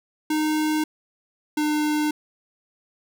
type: tone pair in turn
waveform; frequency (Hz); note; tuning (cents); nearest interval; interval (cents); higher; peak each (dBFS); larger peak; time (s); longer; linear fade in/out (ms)
square; 308 / 301.7; D#4 / D4; -17 / +47; unison; 36; first; -21 / -21; neither; 0.3-0.84 / 1.57-2.11; neither; 5
effects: none